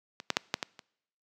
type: clicks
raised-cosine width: 0.2 ms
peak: -22 / -8 / -6 / -8 / -13 / -27 dBFS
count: 6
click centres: 0.201 / 0.303 / 0.369 / 0.541 / 0.628 / 0.792 s
effects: noise-tail reverb RT60 0.8 s tail -25 dB re dry + high-pass 150 Hz 12 dB/octave